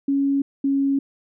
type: tone pair in turn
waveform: sine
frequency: 277.5 / 275.7 Hz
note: C#4 / C#4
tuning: +2 / -9 cents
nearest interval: unison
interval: 11 cents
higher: first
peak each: -17 dBFS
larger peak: neither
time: 0.08-0.42 / 0.64-0.99 s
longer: second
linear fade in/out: 5 ms
effects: none